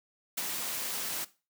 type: noise with ADSR envelope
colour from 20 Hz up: white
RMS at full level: -31 dBFS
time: 0.37-1.25 s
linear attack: 9 ms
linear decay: 32 ms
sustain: -4 dB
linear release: 12 ms
effects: noise-tail reverb RT60 0.3 s tail -17 dB re dry + high-pass 150 Hz 12 dB/octave

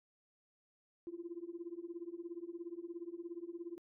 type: tone with tremolo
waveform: sine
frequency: 342.5 Hz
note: F4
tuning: 34 cents flat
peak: -38 dBFS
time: 1.07-3.78 s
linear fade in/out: 0 ms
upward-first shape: triangle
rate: 17 Hz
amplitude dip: 100%
effects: tanh soft clip ceiling -34 dBFS

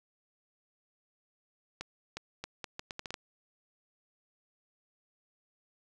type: accelerating click train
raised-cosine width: 0.2 ms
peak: -21 dBFS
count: 10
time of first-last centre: 1.81-3.142 s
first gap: 360 ms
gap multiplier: 0.75
effects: none

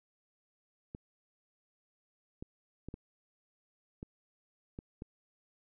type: clicks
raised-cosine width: 3 ms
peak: -29 dBFS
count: 7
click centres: 0.949 / 2.425 / 2.886 / 2.941 / 4.029 / 4.789 / 5.021 s
effects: none

